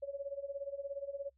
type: tone with tremolo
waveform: sine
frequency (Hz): 559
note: C#5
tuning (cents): +14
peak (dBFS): -35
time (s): 0.02-1.3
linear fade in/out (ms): 10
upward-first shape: sine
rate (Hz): 17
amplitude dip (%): 85
effects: noise-tail reverb RT60 0.1 s tail -25 dB re dry + added 66 Hz sine -70 dBFS peak until 1.37 s